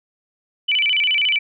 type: tone with vibrato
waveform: sine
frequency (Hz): 2637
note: E7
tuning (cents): 0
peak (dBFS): -15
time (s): 0.68-1.39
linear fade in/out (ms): 10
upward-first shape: square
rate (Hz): 14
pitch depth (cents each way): 220
effects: none